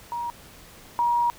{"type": "tone pair in turn", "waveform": "sine", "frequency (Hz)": [949, 952.5], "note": ["A#5", "A#5"], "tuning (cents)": [31, 37], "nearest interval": "unison", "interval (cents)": 6, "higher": "second", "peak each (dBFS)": [-27, -19], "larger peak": "second", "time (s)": [[0.12, 0.3], [0.99, 1.3]], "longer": "second", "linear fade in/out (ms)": 0, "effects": ["pink hiss -48 dBFS RMS until 1.38 s"]}